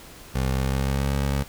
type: tone with pitch glide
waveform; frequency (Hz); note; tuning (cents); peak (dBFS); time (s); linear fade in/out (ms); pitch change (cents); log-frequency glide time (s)
20% pulse; 65.41 to 69.26; C2 to C#2; 0 to -1; -17; 0.34-1.44; 20; +99; 0.5-1.15
effects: pink hiss -45 dBFS RMS until 1.48 s